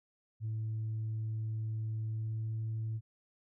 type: tone with pitch glide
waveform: sine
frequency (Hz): 110 to 110.96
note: A2 to A2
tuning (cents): 0 to +15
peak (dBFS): -32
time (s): 0.4-3.01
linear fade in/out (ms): 50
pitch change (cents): +15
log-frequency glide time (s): 2.05-2.57
effects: tanh soft clip ceiling -31 dBFS

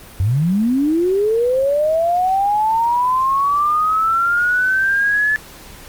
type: linear sweep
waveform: sine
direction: up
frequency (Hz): 86.1 to 1732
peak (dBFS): -13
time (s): 0.2-5.36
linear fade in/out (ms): 0
effects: pink hiss -39 dBFS RMS until 5.88 s + Opus 32 kbps

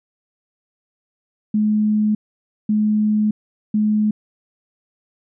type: tone bursts at uneven times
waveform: sine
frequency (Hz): 212.6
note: G#3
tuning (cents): +41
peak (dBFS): -14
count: 3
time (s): 1.54-2.15 / 2.69-3.31 / 3.74-4.11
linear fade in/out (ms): 5
effects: none

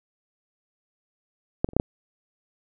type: clicks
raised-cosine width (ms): 2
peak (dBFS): -7 / -20 / -29 / -6 / -6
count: 5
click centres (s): 1.645 / 1.689 / 1.734 / 1.766 / 1.799
effects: none

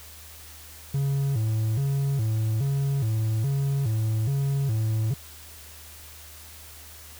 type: tone with vibrato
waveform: triangle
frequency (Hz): 123.47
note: B2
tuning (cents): 0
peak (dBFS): -20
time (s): 0.94-5.14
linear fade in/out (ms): 5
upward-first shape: square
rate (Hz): 1.2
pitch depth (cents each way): 200
effects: added 77 Hz sine -48 dBFS peak until 7.19 s + white hiss -46 dBFS RMS until 7.19 s

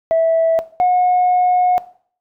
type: tone pair in turn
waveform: sine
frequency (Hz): 655 / 724.9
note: E5 / F#5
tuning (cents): -11 / -36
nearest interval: major second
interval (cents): 175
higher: second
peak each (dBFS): -9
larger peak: neither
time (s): 0.11-0.59 / 0.8-1.78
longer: second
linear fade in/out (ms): 0
effects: noise-tail reverb RT60 0.5 s tail -17 dB re dry + tanh soft clip ceiling -8 dBFS

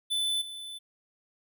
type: tone with level steps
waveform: square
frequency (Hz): 3507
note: A7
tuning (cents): -6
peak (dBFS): -27 / -39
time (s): 0.1-0.79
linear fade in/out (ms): 20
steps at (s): 0.41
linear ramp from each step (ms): 10
effects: none

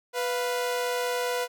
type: tone pair together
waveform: sawtooth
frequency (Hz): 493.9 / 698.5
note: B4 / F5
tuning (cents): 0 / 0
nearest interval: tritone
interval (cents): 600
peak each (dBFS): -23 / -30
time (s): 0.13-1.48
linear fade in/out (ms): 50
effects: none

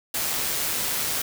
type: noise with amplitude modulation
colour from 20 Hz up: white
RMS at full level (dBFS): -25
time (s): 0.14-1.22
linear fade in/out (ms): 5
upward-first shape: sine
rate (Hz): 150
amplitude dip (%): 30
effects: none

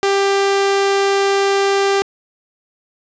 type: tone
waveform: sawtooth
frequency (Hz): 395.2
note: G4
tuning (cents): +14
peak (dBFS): -9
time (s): 0.03-2.02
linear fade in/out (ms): 0
effects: resampled to 16000 Hz + 7-bit

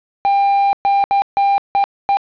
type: tone bursts at uneven times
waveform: triangle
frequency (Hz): 797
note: G5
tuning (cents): +28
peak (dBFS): -9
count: 6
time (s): 0.25-0.73 / 0.85-1.04 / 1.11-1.22 / 1.37-1.58 / 1.75-1.84 / 2.09-2.17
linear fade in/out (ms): 0
effects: resampled to 11025 Hz + 7-bit

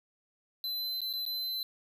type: tone with dropouts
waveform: square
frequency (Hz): 4049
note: B7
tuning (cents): +42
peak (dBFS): -33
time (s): 0.64-1.63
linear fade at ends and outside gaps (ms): 1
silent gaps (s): 1.006-1.016 / 1.129-1.136 / 1.253-1.263
effects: none

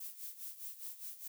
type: noise with tremolo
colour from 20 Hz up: violet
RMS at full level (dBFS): -44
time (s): 0-1.28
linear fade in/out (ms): 5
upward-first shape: sine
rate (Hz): 4.9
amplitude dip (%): 75
effects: none

